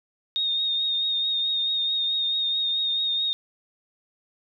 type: tone with vibrato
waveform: sine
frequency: 3700 Hz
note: A#7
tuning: 14 cents flat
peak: -22 dBFS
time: 0.36-3.33 s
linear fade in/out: 0 ms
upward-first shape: triangle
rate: 4.6 Hz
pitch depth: 33 cents each way
effects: none